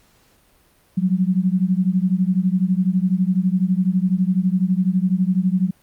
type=beating tone pair; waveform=sine; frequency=180 / 192 Hz; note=F#3 / G3; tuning=-47 / -36 cents; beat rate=12 Hz; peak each=-18 / -19 dBFS; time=0.97-5.71 s; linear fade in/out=10 ms; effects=pink hiss -57 dBFS RMS until 5.82 s + Opus 48 kbps